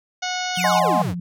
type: harmonic tone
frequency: 731 Hz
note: F#5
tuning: 21 cents flat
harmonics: 1 / 2 / 3 / 4 / 5 / 6 / 7 / 8 / 9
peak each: -27 / -30 / -32 / -33 / -34 / -35 / -35 / -36 / -37 dBFS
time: 0.22-0.8 s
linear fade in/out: 10 ms
type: exponential sweep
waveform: square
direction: down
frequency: 3800 to 74.8 Hz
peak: -24 dBFS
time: 0.54-1.15 s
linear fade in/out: 50 ms
type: tone with vibrato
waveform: sine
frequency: 176.3 Hz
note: F3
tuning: 17 cents sharp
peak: -25 dBFS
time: 0.57-1.2 s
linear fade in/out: 5 ms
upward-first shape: sine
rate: 2.6 Hz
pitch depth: 38 cents each way
type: chord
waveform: sine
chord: Ab dominant seventh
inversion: second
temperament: equal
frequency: 622.3 / 740 / 830.6 / 1046.5 Hz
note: Eb5 / Gb5 / Ab5 / C6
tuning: 0 / 0 / 0 / 0 cents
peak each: -22 dBFS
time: 0.64-1.02 s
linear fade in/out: 2 ms
effects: none